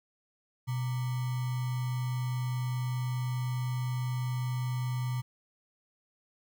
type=tone with sample-and-hold; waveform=sine; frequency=125.2 Hz; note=B2; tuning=24 cents sharp; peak=-29 dBFS; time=0.67-5.22 s; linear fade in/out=20 ms; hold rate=1050 Hz; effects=none